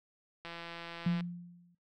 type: click train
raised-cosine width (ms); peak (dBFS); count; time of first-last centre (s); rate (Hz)
0.3; -28; 129; 0.45-1.207; 169
type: tone with exponential decay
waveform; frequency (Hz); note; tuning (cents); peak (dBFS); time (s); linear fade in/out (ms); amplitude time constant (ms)
sine; 174.61; F3; 0; -25; 1.06-1.75; 5; 150
effects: noise-tail reverb RT60 0.3 s tail -25 dB re dry